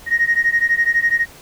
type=beating tone pair; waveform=sine; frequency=1864.7 / 1876.7 Hz; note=A#6 / A#6; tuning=0 / +11 cents; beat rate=12 Hz; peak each=-16 dBFS; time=0.06-1.26 s; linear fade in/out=50 ms; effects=tanh soft clip ceiling -6 dBFS + pink hiss -42 dBFS RMS until 1.41 s